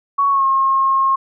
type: tone with pitch glide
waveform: sine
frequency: 1117 to 1076.5 Hz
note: C#6 to C6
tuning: +13 to +49 cents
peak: -12 dBFS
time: 0.18-1.16 s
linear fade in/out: 10 ms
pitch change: -64 cents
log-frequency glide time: 0.29-0.45 s
effects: none